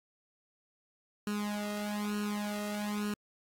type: tone with flanger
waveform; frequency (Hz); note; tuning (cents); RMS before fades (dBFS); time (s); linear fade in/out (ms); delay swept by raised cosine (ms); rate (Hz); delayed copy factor
sawtooth; 207.7; G#3; 0; -35; 1.27-3.14; 2; 0.71 to 1.55; 1.1; +0.95
effects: AAC 64 kbps